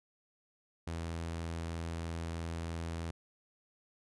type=tone; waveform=sawtooth; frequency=83.1 Hz; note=E2; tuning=15 cents sharp; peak=-33 dBFS; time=0.87-3.11 s; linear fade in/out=5 ms; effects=resampled to 24000 Hz